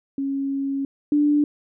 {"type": "tone pair in turn", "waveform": "sine", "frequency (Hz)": [274.8, 294], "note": ["C#4", "D4"], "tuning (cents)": [-15, 2], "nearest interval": "minor second", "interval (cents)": 117, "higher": "second", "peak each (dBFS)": [-22, -15], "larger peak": "second", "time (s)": [[0.18, 0.85], [1.12, 1.44]], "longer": "first", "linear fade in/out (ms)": 2, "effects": []}